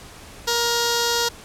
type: tone with notch filter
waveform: 5% pulse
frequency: 470.9 Hz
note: A#4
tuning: 18 cents sharp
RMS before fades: -21 dBFS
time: 0.47-1.29 s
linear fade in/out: 10 ms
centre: 2300 Hz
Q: 1.2
effects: pink hiss -42 dBFS RMS until 1.44 s + low-pass 11000 Hz 12 dB/octave